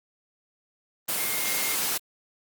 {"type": "tone in noise", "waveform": "sine", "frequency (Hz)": 2126, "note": "C7", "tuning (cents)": 27, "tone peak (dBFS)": -34, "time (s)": [1.17, 1.75], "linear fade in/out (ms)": 10, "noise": "white", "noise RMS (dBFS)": -27, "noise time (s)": [1.08, 1.98], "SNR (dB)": -10, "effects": ["high-pass 150 Hz 12 dB/octave", "Opus 24 kbps"]}